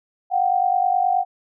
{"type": "tone pair together", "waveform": "sine", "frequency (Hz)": [721.5, 771], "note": ["F#5", "G5"], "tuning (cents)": [-44, -29], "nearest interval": "minor second", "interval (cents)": 115, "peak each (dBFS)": -19, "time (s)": [0.3, 1.25], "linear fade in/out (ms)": 50, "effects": []}